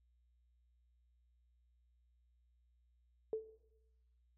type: tone with exponential decay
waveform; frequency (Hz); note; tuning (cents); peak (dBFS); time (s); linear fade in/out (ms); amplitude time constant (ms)
sine; 440; A4; 0; -32; 3.33-3.56; 1; 48
effects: noise-tail reverb RT60 0.9 s tail -17 dB re dry + added 60 Hz sine -70 dBFS peak until 4.37 s